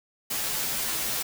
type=noise with comb filter; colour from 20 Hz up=white; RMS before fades=-29 dBFS; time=0.3-1.23 s; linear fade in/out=10 ms; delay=11 ms; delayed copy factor=-0.9; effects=none